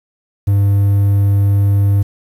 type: tone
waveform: triangle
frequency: 100.1 Hz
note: G2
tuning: 37 cents sharp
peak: -7 dBFS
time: 0.47-2.03 s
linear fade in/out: 10 ms
effects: 7-bit